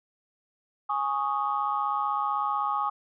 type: chord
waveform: sine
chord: Ab suspended fourth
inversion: none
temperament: equal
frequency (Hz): 830.6 / 1108.7 / 1244.5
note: Ab5 / Db6 / Eb6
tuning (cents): 0 / 0 / 0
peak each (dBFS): -29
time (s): 0.89-2.9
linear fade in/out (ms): 10
effects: tanh soft clip ceiling -15 dBFS